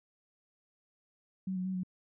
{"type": "tone with pitch steps", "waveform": "sine", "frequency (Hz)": [188.7, 183.6, 188.2, 183.4], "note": ["F#3", "F#3", "F#3", "F#3"], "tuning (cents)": [34, -13, 30, -15], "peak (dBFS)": -32, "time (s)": [1.47, 1.834], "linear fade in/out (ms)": 5, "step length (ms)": 91, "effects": []}